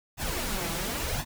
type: noise with flanger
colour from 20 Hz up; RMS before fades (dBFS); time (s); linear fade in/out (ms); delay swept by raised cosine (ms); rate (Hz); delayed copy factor
pink; -31; 0.17-1.25; 50; 1.1 to 6; 0.94; +0.65
effects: none